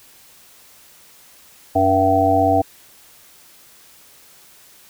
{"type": "harmonic tone", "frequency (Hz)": 95.8, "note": "G2", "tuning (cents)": -39, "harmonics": [1, 3, 5, 7, 8], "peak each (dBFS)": [-23, -20, -23, -17, -17], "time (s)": [1.75, 2.62], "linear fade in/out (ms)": 10, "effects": ["white hiss -48 dBFS RMS until 4.89 s"]}